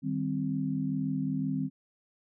sine chord, C minor, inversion first, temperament equal with one note detuned, 153.87 / 196 / 261.6 Hz, Eb3 / G3 / C4, -19 / 0 / 0 cents, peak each -33 / -34 / -31 dBFS, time 0.02-1.7 s, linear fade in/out 50 ms, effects none

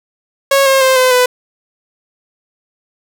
sawtooth tone with pitch steps, 550 / 536.8 / 524 / 511.4 / 499.1 Hz, C#5 / C5 / C5 / C5 / B4, -14 / +44 / +2 / -40 / +18 cents, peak -4 dBFS, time 0.51-1.26 s, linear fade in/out 5 ms, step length 150 ms, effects none

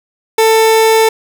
30% pulse tone, 444.5 Hz, A4, 18 cents sharp, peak -4 dBFS, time 0.38-1.09 s, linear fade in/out 5 ms, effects none

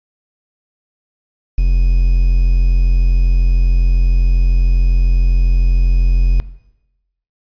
triangle tone with quantisation, 43.65 Hz, F1, in tune, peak -7 dBFS, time 1.58-6.4 s, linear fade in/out 0 ms, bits 6, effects noise-tail reverb RT60 0.9 s tail -17 dB re dry + resampled to 11025 Hz

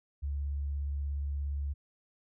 sine tone with vibrato, 71 Hz, C#2, 42 cents sharp, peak -31 dBFS, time 0.22-1.74 s, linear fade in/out 20 ms, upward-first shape sine, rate 17 Hz, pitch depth 19 cents each way, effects none

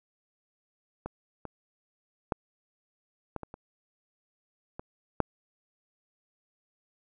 clicks, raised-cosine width 1 ms, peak -21 / -25 / -13 / -20 / -24 / -28 / -24 / -9 dBFS, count 8, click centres 1.06 / 1.453 / 2.322 / 3.363 / 3.433 / 3.541 / 4.795 / 5.203 s, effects none

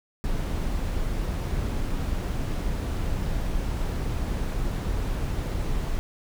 brown noise, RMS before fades -27 dBFS, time 0.24-5.99 s, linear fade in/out 0 ms, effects none

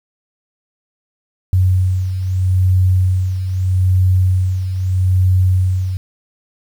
sine beating tone pair, 92 / 92.79 Hz, F#2 / F#2, -9 / +5 cents, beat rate 0.79 Hz, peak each -19 / -12 dBFS, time 1.53-5.97 s, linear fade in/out 0 ms, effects 7-bit

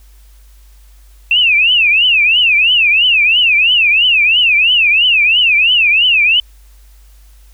sine tone with vibrato, 2655 Hz, E7, 12 cents sharp, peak -7 dBFS, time 1.31-6.4 s, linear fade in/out 2 ms, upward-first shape triangle, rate 3 Hz, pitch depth 250 cents each way, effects added 50 Hz sine -39 dBFS peak until 7.53 s + white hiss -52 dBFS RMS until 7.53 s

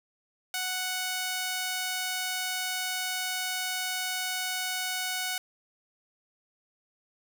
sawtooth tone with high-pass filter, 740 Hz, F#5, in tune, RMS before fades -32 dBFS, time 0.54-5.38 s, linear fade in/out 2 ms, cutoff 1500 Hz, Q 0.5, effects none

